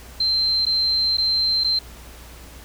sine tone with dropouts, 4124 Hz, C8, 26 cents flat, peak -17 dBFS, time 0.2-1.79 s, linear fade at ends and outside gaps 5 ms, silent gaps 0.654-0.665 / 1.171-1.181 / 1.638-1.644 s, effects added 60 Hz sine -41 dBFS peak until 2.64 s + pink hiss -44 dBFS RMS until 2.64 s

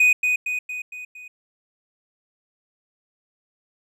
triangle tone with echo, 2489 Hz, D#7, in tune, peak -11 dBFS, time 0-0.13 s, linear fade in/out 5 ms, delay 230 ms, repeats 5, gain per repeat -5 dB, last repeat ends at 1.28 s, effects none

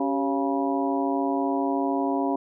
harmonic tone with a mistuned harmonic, 138.59 Hz, C#3, in tune, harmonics 2 / 3 / 4 / 5 / 6 / 7, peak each -25 / -30 / -34 / -29 / -36 / -31 dBFS, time 0-2.36 s, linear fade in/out 5 ms, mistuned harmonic 3, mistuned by -110 cents, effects none

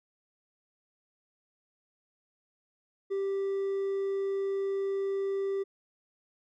triangle tone with hard clipping, 392 Hz, G4, in tune, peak -29 dBFS, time 3.1-5.64 s, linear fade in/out 20 ms, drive 5 dB, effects none

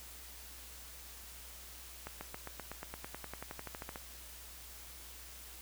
accelerating click train, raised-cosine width 0.5 ms, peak -27 dBFS, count 20, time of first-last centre 2.07-3.959 s, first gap 140 ms, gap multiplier 0.96, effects added 60 Hz sine -55 dBFS peak until 5.61 s + white hiss -52 dBFS RMS until 5.61 s

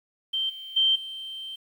sine tone with level steps, 3131 Hz, G7, 3 cents flat, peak -24 / -37 / -18 / -34 dBFS, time 0.33-1.56 s, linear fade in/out 10 ms, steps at 0.49 / 0.76 / 0.95 s, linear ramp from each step 10 ms, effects 9-bit

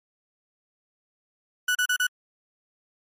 35% pulse tone bursts, 1480 Hz, F#6, in tune, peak -19 dBFS, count 4, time 1.68-2.069 s, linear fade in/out 5 ms, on 71 ms, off 35 ms, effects MP3 64 kbps

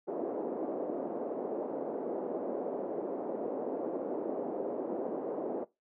white band-pass noise, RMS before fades -36 dBFS, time 0.07-5.65 s, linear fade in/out 20 ms, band 270 to 580 Hz, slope 24 dB/octave, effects noise-tail reverb RT60 0.2 s tail -19 dB re dry

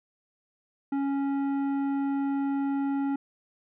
sine tone with tanh clipping, 277.2 Hz, C#4, in tune, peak -27 dBFS, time 0.92-3.16 s, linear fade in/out 5 ms, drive 11 dB, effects none

